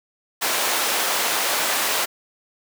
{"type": "high-pass noise", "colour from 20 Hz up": "pink", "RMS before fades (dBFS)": -22, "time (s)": [0.41, 2.06], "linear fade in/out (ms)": 20, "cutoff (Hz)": 610, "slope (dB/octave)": 12, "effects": []}